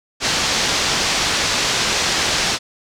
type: low-pass noise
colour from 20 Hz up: white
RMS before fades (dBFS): -19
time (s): 0.2-2.59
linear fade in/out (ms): 50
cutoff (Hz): 6200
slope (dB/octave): 24
effects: none